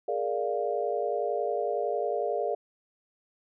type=chord; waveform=sine; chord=Bb dominant seventh; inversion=third; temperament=equal; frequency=415.3 / 466.2 / 587.3 / 698.5 Hz; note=Ab4 / Bb4 / D5 / F5; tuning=0 / 0 / 0 / 0 cents; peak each=-32 dBFS; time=0.08-2.55 s; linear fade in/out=5 ms; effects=none

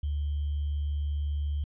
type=tone with sample-and-hold; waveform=sine; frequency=72.8 Hz; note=D2; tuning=15 cents flat; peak=-27 dBFS; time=0.03-1.64 s; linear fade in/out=5 ms; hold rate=3150 Hz; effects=resampled to 11025 Hz

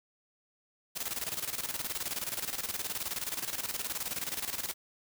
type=noise with tremolo; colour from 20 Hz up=white; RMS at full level=-34 dBFS; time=0.95-4.74 s; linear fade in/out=20 ms; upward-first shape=square; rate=19 Hz; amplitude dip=70%; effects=none

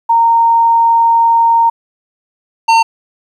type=tone pair in turn; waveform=sine / square; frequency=923 / 908.2 Hz; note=A#5 / A#5; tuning=-17 / -45 cents; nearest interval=unison; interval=28 cents; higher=first; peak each=-6 dBFS; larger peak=neither; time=0.09-1.7 / 2.68-2.83 s; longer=first; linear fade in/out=10 ms; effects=low-pass 5000 Hz 12 dB/octave + 8-bit

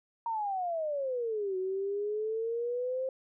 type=exponential two-way sweep; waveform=sine; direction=down then up; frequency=939 to 370 to 529 Hz; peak=-30 dBFS; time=0.26-3.09 s; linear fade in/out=2 ms; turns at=1.57 s; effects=none

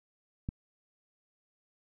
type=click; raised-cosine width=5 ms; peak=-21 dBFS; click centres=0.489 s; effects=none

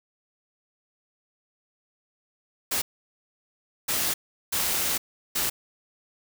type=noise bursts at uneven times; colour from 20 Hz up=white; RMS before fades=-26 dBFS; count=4; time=2.71-2.82 / 3.88-4.14 / 4.52-4.98 / 5.35-5.5 s; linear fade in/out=10 ms; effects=none

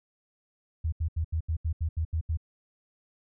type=tone bursts; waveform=sine; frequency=80.5 Hz; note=E2; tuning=41 cents flat; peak=-25 dBFS; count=10; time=0.84-2.373 s; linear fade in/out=10 ms; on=84 ms; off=77 ms; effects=none

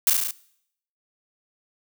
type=noise with echo; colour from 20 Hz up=blue; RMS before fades=-17 dBFS; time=0.07-0.1 s; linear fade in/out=2 ms; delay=35 ms; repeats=6; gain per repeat=-2 dB; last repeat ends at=0.31 s; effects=noise-tail reverb RT60 0.7 s tail -21 dB re dry

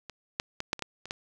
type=clicks; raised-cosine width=0.2 ms; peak=-23 / -11 / -15 / -9 / -23 / -15 / -25 / -15 dBFS; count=8; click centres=0.097 / 0.399 / 0.604 / 0.731 / 0.793 / 0.823 / 1.056 / 1.109 s; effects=none

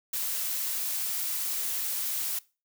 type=noise; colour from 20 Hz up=blue; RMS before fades=-31 dBFS; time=0.13-2.39 s; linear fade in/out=5 ms; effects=noise-tail reverb RT60 0.3 s tail -21 dB re dry

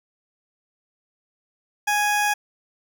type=tone; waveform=20% pulse; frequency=830.6 Hz; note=G#5; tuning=in tune; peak=-14 dBFS; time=1.87-2.34 s; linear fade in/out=10 ms; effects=none

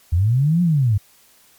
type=linear two-way sweep; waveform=sine; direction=up then down; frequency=77.78 to 180 to 95.1 Hz; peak=-13 dBFS; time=0.12-0.98 s; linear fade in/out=10 ms; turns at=0.62 s; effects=white hiss -53 dBFS RMS until 1.58 s + MP3 96 kbps

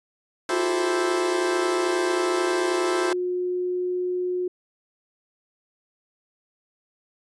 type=chord; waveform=15% pulse; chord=A minor seventh; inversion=second; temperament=equal; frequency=329.6 / 392 / 440 / 523.3 Hz; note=E4 / G4 / A4 / C5; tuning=0 / 0 / 0 / 0 cents; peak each=-22 / -26 / -25 / -23 dBFS; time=0.49-3.13 s; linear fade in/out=2 ms
type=tone with pitch glide; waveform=sine; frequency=358.9 to 361.6 Hz; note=F4 to F#4; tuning=+47 to -40 cents; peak=-23 dBFS; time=0.51-4.48 s; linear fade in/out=5 ms; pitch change=+13 cents; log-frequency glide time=2.47-3.96 s
effects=resampled to 24000 Hz

